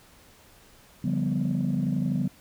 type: chord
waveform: sine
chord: G dominant seventh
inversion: second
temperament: equal with one note detuned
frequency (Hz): 143.15 / 174.61 / 196 / 246.9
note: D3 / F3 / G3 / B3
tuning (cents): -44 / 0 / 0 / 0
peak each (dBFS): -28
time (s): 1.04-2.28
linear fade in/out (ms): 5
effects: tanh soft clip ceiling -18 dBFS + pink hiss -55 dBFS RMS until 2.4 s